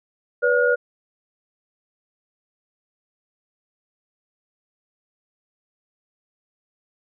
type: tone cluster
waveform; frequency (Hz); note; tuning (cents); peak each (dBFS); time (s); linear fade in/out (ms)
sine; 490.5 / 574 / 1435; B4 / D5 / F6; -12 / -40 / +47; -18 / -22 / -20; 0.42-0.76; 20
effects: none